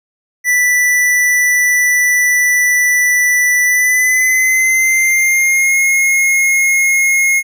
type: tone with pitch glide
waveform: square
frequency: 1975.5 to 2154 Hz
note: B6 to C7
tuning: 0 to +50 cents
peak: -10 dBFS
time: 0.44-7.43 s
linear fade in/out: 50 ms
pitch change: +150 cents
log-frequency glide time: 3.64-5.77 s
effects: none